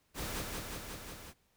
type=noise with echo; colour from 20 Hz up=pink; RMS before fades=-39 dBFS; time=0.14-0.44 s; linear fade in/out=50 ms; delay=180 ms; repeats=5; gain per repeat=-2 dB; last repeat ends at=1.34 s; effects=pink hiss -73 dBFS RMS until 1.56 s